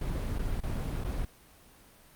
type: noise with dropouts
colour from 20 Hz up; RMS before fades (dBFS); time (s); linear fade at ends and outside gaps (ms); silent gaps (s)
brown; -32; 0.01-1.25; 5; 0.386-0.39 / 0.605-0.633 / 1.04-1.045
effects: pink hiss -57 dBFS RMS until 2.15 s + Opus 32 kbps